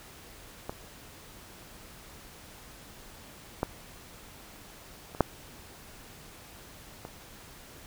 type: clicks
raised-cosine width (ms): 1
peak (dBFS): -20 / -13 / -28 / -6 / -25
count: 5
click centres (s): 0.695 / 3.631 / 5.149 / 5.207 / 7.051
effects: pink hiss -50 dBFS RMS until 7.86 s